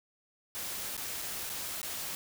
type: noise with dropouts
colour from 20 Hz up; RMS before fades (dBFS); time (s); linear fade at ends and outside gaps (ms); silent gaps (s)
white; -38; 0.55-2.15; 0; 0.967-0.977 / 1.217-1.221 / 1.494-1.499 / 1.816-1.83
effects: none